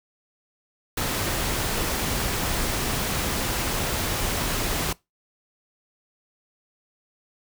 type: noise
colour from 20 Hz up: pink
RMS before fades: -26 dBFS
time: 0.97-4.93 s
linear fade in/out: 5 ms
effects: noise-tail reverb RT60 0.2 s tail -22 dB re dry